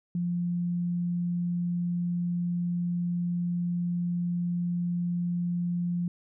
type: tone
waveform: sine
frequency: 174.61 Hz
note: F3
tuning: in tune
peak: -26 dBFS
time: 0.15-6.08 s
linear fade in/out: 2 ms
effects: none